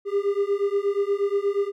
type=beating tone pair; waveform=triangle; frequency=397.5 / 405.9 Hz; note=G4 / G#4; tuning=+24 / -40 cents; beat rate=8.4 Hz; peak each=-22 / -22 dBFS; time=0.05-1.72 s; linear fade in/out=50 ms; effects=none